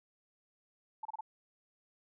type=tone bursts; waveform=sine; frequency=878 Hz; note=A5; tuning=4 cents flat; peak=-37 dBFS; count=4; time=1.03-1.209 s; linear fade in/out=5 ms; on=23 ms; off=29 ms; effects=none